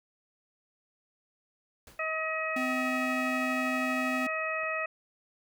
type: noise with exponential decay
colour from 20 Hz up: pink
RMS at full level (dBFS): -49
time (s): 1.87-2.16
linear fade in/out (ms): 2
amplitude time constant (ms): 61
type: harmonic tone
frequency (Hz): 635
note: D#5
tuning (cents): +35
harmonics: 1 / 2 / 3 / 4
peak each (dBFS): -35 / -35 / -35 / -35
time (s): 1.99-4.86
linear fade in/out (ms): 5
type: tone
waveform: square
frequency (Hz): 256.5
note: C4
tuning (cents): -34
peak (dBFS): -32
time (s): 2.56-4.27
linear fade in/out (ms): 5
type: click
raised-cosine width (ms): 0.5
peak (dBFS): -35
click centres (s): 4.634
effects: none